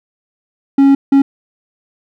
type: tone bursts at uneven times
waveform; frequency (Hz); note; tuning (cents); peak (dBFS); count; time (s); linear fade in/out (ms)
triangle; 275.5; C#4; -11; -3; 2; 0.78-0.95 / 1.12-1.22; 5
effects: none